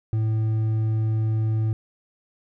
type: tone with hard clipping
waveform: triangle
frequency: 110 Hz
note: A2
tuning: in tune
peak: -21 dBFS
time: 0.13-1.73 s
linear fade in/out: 0 ms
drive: 7 dB
effects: none